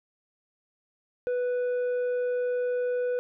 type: tone with tanh clipping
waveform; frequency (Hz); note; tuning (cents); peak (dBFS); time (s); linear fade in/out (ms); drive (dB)
sine; 493.9; B4; 0; -26; 1.27-3.19; 0; 5
effects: none